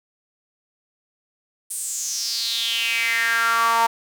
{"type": "tone with high-pass filter sweep", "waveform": "sawtooth", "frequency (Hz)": 229.9, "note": "A#3", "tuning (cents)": -24, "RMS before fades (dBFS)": -22, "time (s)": [1.7, 3.87], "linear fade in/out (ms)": 10, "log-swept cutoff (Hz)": [9400, 900], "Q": 5.7, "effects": []}